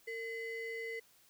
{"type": "ring-modulated tone", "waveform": "triangle", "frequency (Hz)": 1244.5, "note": "D#6", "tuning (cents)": 0, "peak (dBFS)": -34, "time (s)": [0.07, 1], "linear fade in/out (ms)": 10, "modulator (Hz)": 789, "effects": ["white hiss -66 dBFS RMS until 1.29 s"]}